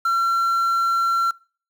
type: tone with quantisation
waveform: triangle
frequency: 1360 Hz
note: F6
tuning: 46 cents flat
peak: -15 dBFS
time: 0.05-1.31 s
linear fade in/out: 5 ms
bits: 7
effects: noise-tail reverb RT60 0.4 s tail -24 dB re dry